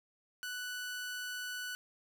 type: tone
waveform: sawtooth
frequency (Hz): 1485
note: F#6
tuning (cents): +6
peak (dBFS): -35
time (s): 0.43-1.75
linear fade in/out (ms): 0
effects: none